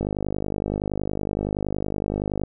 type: click train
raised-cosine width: 2 ms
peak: -12 dBFS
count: 124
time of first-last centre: 0.01-2.436 s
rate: 50.7 Hz
effects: none